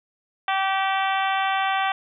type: harmonic tone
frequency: 386.4 Hz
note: G4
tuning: 25 cents flat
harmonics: 2 / 3 / 4 / 5 / 6 / 7 / 8 / 9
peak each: -23 / -27 / -29 / -31 / -33 / -34 / -35 / -36 dBFS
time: 0.48-1.92 s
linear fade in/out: 2 ms
effects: none